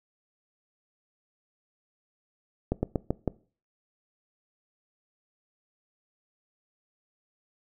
slowing click train, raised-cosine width 2 ms, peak -12 dBFS, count 5, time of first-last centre 2.72-3.277 s, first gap 110 ms, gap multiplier 1.16, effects noise-tail reverb RT60 0.4 s tail -21 dB re dry

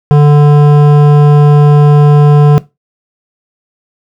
sine tone with hard clipping, 146.83 Hz, D3, in tune, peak -3 dBFS, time 0.11-2.58 s, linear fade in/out 0 ms, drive 13 dB, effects noise-tail reverb RT60 0.2 s tail -18 dB re dry

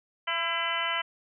harmonic tone with a mistuned harmonic, 335.9 Hz, E4, 33 cents sharp, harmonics 2 / 3 / 4 / 5 / 6 / 7 / 8 / 9, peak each -38 / -34 / -34 / -36 / -33 / -37 / -39 / -33 dBFS, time 0.27-1.02 s, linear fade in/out 10 ms, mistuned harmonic 5, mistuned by -50 cents, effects none

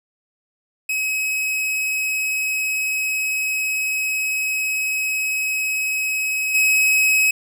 45% pulse tone with level steps, 2553 Hz, D#7, 44 cents sharp, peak -20 / -14 dBFS, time 0.89-7.31 s, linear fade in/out 5 ms, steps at 6.54 s, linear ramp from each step 10 ms, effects none

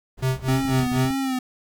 brown noise, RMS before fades -38 dBFS, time 0.17-0.84 s, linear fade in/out 20 ms
square tone with tremolo, 130.6 Hz, C3, 3 cents flat, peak -19 dBFS, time 0.22-1.15 s, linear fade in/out 10 ms, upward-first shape sine, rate 4.1 Hz, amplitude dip 95%
square tone with vibrato, 259.6 Hz, C4, 13 cents flat, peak -23 dBFS, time 0.48-1.39 s, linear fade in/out 5 ms, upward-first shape sine, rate 1.8 Hz, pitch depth 73 cents each way
clicks, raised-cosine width 5 ms, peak -22 dBFS, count 9, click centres 0.653 / 0.691 / 0.797 / 0.833 / 0.866 / 0.918 / 0.961 / 1.052 / 1.107 s
effects none

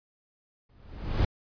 brown noise with exponential growth, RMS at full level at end -21 dBFS, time 0.69-1.25 s, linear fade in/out 5 ms, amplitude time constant 120 ms, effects resampled to 11025 Hz

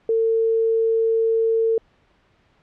sine tone, 450 Hz, A4, 39 cents sharp, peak -16 dBFS, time 0.09-1.78 s, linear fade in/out 2 ms, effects pink hiss -60 dBFS RMS until 2.62 s + low-pass 3000 Hz 12 dB/octave

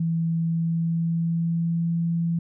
sine tone with pitch glide, 165.1 to 167.99 Hz, E3 to E3, +3 to +33 cents, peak -21 dBFS, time 0-2.39 s, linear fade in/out 5 ms, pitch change +30 cents, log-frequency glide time 0.38-1.92 s, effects none

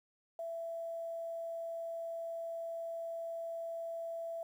sine tone with quantisation, 666 Hz, E5, 18 cents sharp, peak -38 dBFS, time 0.39-4.43 s, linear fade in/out 2 ms, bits 11, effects none

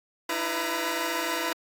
10% pulse tone cluster, 306.7 / 334.4 / 498.2 / 942 Hz, D#4 / E4 / B4 / A#5, -25 / +25 / +15 / +18 cents, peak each -27 / -22 / -24 / -26 dBFS, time 0.29-1.53 s, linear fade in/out 5 ms, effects AAC 64 kbps

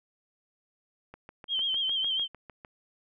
click train, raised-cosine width 0.5 ms, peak -30 dBFS, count 11, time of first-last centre 1.14-2.648 s, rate 6.63 Hz
sine tone with vibrato, 3163 Hz, G7, 15 cents sharp, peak -26 dBFS, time 1.48-2.28 s, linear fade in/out 50 ms, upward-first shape sine, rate 7.2 Hz, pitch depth 60 cents each way
effects none

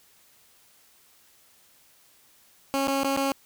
15% pulse tone with dropouts, 273.7 Hz, C#4, 22 cents flat, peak -17 dBFS, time 2.74-3.32 s, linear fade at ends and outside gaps 0 ms, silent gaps 2.872-2.882 / 3.033-3.045 / 3.164-3.172 s, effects white hiss -59 dBFS RMS until 3.45 s

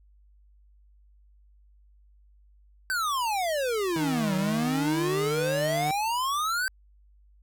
square exponential two-way sweep, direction down then up, 1568 to 185 to 1568 Hz, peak -26 dBFS, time 2.9-6.68 s, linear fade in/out 0 ms, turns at 4.35 s
sawtooth tone with pitch glide, 158.2 to 151.49 Hz, D#3 to D#3, +29 to -46 cents, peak -26 dBFS, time 3.96-5.91 s, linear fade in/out 2 ms, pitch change -75 cents, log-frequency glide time 4.43-5.11 s
effects added 50 Hz sine -55 dBFS peak until 7.42 s

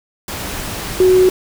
sine tone in noise, 370 Hz, F#4, in tune, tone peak -7 dBFS, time 1-1.29 s, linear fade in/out 2 ms, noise pink, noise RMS -25 dBFS, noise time 0.28-1.3 s, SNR +15 dB, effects none

